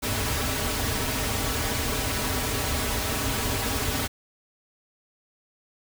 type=noise with comb filter; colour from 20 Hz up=pink; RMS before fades=-27 dBFS; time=0.02-4.08 s; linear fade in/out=20 ms; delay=5.7 ms; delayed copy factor=-0.8; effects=none